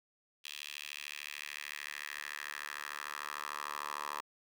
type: tone with high-pass filter sweep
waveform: 10% pulse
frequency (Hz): 73.42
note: D2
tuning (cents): 0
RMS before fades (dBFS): -43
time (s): 0.44-4.21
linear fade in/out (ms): 10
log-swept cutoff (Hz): 3000 to 1000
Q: 2.6
effects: none